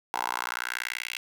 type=tone with high-pass filter sweep; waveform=10% pulse; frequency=60.4 Hz; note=B1; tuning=38 cents flat; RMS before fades=-33 dBFS; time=0.14-1.18 s; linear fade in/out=0 ms; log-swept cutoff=840 to 2600 Hz; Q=3; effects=9-bit